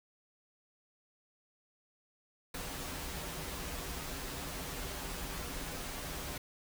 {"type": "noise with comb filter", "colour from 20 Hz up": "pink", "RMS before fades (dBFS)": -41, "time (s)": [2.54, 6.38], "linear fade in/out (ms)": 5, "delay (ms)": 9.2, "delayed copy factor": -0.6, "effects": []}